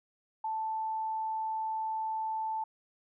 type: tone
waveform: sine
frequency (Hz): 880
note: A5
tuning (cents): 0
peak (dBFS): -31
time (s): 0.44-2.64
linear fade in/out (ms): 5
effects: none